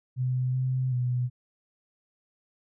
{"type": "tone with pitch steps", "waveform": "sine", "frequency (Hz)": [127.3, 129.2, 124.2], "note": ["C3", "C3", "B2"], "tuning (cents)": [-47, -21, 10], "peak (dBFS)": -24, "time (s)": [0.16, 1.3], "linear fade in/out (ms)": 50, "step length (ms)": 380, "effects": []}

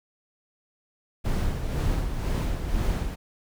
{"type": "noise with tremolo", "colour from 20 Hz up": "brown", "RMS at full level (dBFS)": -24, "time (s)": [1.24, 3.16], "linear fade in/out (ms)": 20, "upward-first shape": "sine", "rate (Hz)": 2, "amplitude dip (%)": 50, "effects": []}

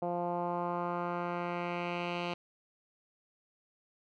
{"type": "tone with low-pass filter sweep", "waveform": "10% pulse", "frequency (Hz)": 174.61, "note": "F3", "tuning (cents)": 0, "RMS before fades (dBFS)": -35, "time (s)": [0.02, 2.34], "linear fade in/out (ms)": 5, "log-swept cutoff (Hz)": [690, 3300], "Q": 2.1, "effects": []}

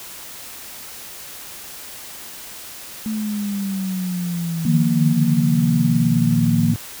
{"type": "exponential sweep", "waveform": "sine", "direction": "down", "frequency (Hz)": [220, 109.8], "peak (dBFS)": -21, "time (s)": [3.06, 6.76], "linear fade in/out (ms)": 0}
{"type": "chord", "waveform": "sine", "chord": "Eb suspended second", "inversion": "none", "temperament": "equal", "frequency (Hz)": [155.56, 174.61, 233.1], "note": ["Eb3", "F3", "Bb3"], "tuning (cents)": [0, 0, 0], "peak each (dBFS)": [-19, -20, -18], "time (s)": [4.65, 6.74], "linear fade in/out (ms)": 5}
{"effects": ["white hiss -36 dBFS RMS until 7 s"]}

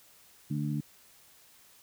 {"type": "harmonic tone", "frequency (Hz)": 73.6, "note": "D2", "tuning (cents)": 4, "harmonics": [2, 3, 4], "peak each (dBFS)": [-31, -35, -37], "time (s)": [0.5, 0.81], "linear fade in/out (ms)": 10, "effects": ["white hiss -59 dBFS RMS until 1.82 s"]}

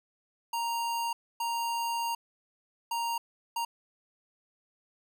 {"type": "tone bursts at uneven times", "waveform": "square", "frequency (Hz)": 932.3, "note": "A#5", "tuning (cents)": 0, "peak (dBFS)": -30, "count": 4, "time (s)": [[0.53, 1.13], [1.4, 2.15], [2.91, 3.18], [3.56, 3.65]], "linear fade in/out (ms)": 5, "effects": []}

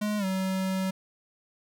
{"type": "tone with pitch glide", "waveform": "square", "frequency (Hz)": [210.1, 189.35], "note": ["G#3", "F#3"], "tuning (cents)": [20, 40], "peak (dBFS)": -27, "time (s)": [0.01, 0.91], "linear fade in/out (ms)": 10, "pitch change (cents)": -180, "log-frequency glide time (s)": [0.18, 0.25], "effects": []}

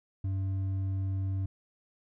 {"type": "tone with hard clipping", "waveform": "sine", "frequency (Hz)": 96.1, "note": "G2", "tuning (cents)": -34, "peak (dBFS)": -30, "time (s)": [0.24, 1.46], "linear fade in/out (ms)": 5, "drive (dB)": 4, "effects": []}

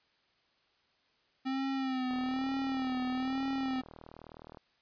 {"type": "tone with vibrato", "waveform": "square", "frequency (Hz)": 261.6, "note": "C4", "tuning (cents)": 0, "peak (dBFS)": -32, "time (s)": [1.45, 3.82], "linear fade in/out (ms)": 20, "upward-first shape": "sine", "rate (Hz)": 1.1, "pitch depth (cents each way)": 55}
{"type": "click train", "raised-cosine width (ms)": 1, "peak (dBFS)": -34, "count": 98, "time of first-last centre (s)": [2.11, 4.572], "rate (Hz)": 39.4}
{"effects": ["white hiss -71 dBFS RMS until 4.81 s", "resampled to 11025 Hz"]}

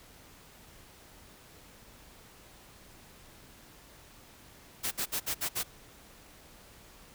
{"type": "noise bursts", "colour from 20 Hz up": "white", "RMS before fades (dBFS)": -32, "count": 6, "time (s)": [4.83, 5.635], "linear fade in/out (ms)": 20, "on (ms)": 85, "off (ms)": 59, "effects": ["pink hiss -55 dBFS RMS until 7.14 s"]}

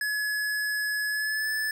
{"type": "tone with pitch glide", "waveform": "square", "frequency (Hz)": [1698, 1739.7], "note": ["G#6", "A6"], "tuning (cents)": [38, -20], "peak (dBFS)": -27, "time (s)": [0.01, 1.71], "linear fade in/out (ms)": 2, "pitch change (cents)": 42, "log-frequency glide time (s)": [1.09, 1.5], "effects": []}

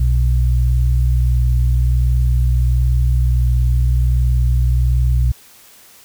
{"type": "tone pair together", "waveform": "sine", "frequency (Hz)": [61.9, 123.3], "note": ["B1", "B2"], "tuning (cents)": [5, -2], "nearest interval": "octave", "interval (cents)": 1193, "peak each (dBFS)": [-12, -18], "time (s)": [0, 5.32], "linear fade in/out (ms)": 5, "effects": ["white hiss -45 dBFS RMS until 6.04 s"]}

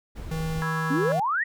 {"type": "noise", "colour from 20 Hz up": "brown", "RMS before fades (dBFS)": -35, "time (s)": [0.15, 0.64], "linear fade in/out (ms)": 20}
{"type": "tone", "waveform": "square", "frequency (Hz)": 160, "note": "D#3", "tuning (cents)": 49, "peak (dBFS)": -28, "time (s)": [0.31, 1.2], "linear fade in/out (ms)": 5}
{"type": "chord", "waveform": "sine", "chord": "C# minor seventh", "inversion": "third", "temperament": "equal", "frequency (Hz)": [987.8, 1108.7, 1318.5, 1661.2], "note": ["B5", "C#6", "E6", "G#6"], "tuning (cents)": [0, 0, 0, 0], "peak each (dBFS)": [-34, -35, -34, -31], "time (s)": [0.62, 1.12], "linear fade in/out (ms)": 0}
{"type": "exponential sweep", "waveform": "sine", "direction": "up", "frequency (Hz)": [248.9, 1975.5], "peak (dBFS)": -22, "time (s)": [0.9, 1.44], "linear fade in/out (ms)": 10}
{"effects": []}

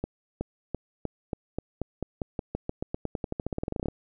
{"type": "accelerating click train", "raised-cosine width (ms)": 2, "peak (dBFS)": -16, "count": 30, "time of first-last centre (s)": [0.04, 3.884], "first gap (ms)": 370, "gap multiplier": 0.91, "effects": []}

